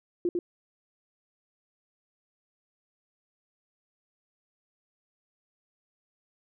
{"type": "tone with echo", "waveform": "sine", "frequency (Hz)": 349.7, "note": "F4", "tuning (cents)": 2, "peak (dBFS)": -23, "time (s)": [0.25, 0.29], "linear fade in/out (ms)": 2, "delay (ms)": 100, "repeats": 1, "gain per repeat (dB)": -2, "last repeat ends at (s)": 0.39, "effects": []}